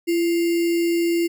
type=tone with sample-and-hold; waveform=sine; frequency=339.3 Hz; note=F4; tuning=50 cents flat; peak=-17 dBFS; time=0.07-1.28 s; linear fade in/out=20 ms; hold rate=2450 Hz; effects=none